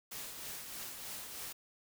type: noise with tremolo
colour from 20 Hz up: white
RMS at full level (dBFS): -43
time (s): 0.11-1.53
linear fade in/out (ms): 10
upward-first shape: triangle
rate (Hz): 3.2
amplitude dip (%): 45
effects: none